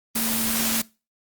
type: tone in noise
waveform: sine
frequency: 226.3 Hz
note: A3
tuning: 49 cents sharp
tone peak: -27 dBFS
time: 0.15-0.82 s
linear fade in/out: 10 ms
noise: white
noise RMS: -24 dBFS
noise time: 0.15-0.82 s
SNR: -6 dB
effects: noise-tail reverb RT60 0.3 s tail -22 dB re dry + Opus 24 kbps